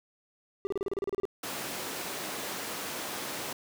triangle tone bursts, 394.6 Hz, G4, 11 cents sharp, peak -26 dBFS, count 12, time 0.65-1.253 s, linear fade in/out 0 ms, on 20 ms, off 33 ms
pink high-pass noise, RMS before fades -37 dBFS, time 1.43-3.53 s, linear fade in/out 5 ms, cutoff 260 Hz, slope 12 dB/octave
effects none

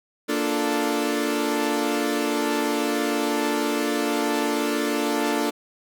sawtooth chord, Bb major seventh, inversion none, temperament equal, 233.1 / 293.7 / 349.2 / 440 Hz, Bb3 / D4 / F4 / A4, 0 / 0 / 0 / 0 cents, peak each -25 / -21 / -26 / -24 dBFS, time 0.28-5.51 s, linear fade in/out 20 ms, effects none

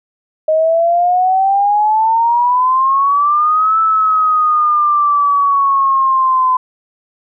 sine exponential two-way sweep, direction up then down, 622.3 to 1317 to 1017 Hz, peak -9 dBFS, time 0.48-6.57 s, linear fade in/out 5 ms, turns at 3.79 s, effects none

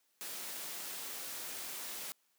white noise, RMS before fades -43 dBFS, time 0.21-2.12 s, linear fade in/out 0 ms, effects white hiss -75 dBFS RMS until 2.38 s + high-pass 200 Hz 12 dB/octave

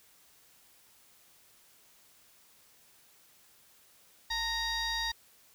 sine tone with frequency modulation, 2815 Hz, F7, 13 cents sharp, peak -28 dBFS, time 4.3-5.12 s, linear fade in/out 10 ms, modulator 955 Hz, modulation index 2.3, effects tanh soft clip ceiling -29 dBFS + white hiss -62 dBFS RMS until 5.54 s

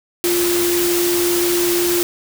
sine tone in noise, 349.2 Hz, F4, in tune, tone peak -16 dBFS, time 0.24-2.03 s, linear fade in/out 0 ms, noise white, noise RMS -21 dBFS, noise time 0.24-2.03 s, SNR +2 dB, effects none

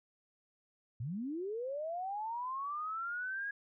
sine linear sweep, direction up, 103.83 to 1661.2 Hz, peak -36 dBFS, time 1-3.51 s, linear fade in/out 5 ms, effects none

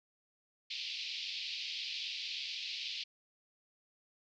white band-pass noise, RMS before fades -41 dBFS, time 0.7-3.04 s, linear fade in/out 10 ms, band 2400 to 4800 Hz, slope 48 dB/octave, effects none

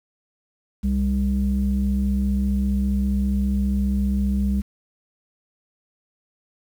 sine tone pair together, 65.1 / 199.99 Hz, C2 / G3, -8 / +35 cents, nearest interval octave + perfect fifth, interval 1943 cents, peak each -20 dBFS, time 0.83-4.62 s, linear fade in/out 20 ms, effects tanh soft clip ceiling -13 dBFS + 8-bit

